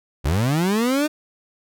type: linear sweep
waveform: 30% pulse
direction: up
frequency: 61.5 to 309.9 Hz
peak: -15 dBFS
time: 0.24-1.08 s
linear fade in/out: 20 ms
effects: none